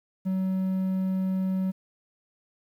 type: tone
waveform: triangle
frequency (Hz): 188.4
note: F#3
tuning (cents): +32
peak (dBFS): -22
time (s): 0.25-1.72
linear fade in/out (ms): 20
effects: 10-bit